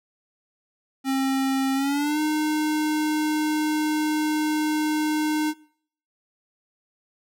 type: tone with pitch glide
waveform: square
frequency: 267.9 to 306 Hz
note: C4 to D#4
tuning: +41 to -29 cents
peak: -22 dBFS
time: 1.04-5.54 s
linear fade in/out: 50 ms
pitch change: +230 cents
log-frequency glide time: 1.74-2.2 s
effects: noise-tail reverb RT60 0.6 s tail -22 dB re dry